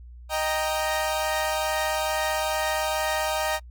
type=chord; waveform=sawtooth; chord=Eb major; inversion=none; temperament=equal; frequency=622.3 / 784 / 932.3 Hz; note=Eb5 / G5 / Bb5; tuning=0 / 0 / 0 cents; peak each=-23 / -26 / -26 dBFS; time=0.29-3.6 s; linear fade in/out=50 ms; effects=noise-tail reverb RT60 0.1 s tail -25 dB re dry + added 60 Hz sine -41 dBFS peak until 3.7 s